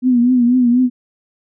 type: tone with vibrato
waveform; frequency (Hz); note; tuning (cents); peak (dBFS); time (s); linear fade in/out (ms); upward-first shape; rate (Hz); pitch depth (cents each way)
sine; 246.3; B3; -5; -9; 0.02-0.9; 50; triangle; 4.1; 82
effects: none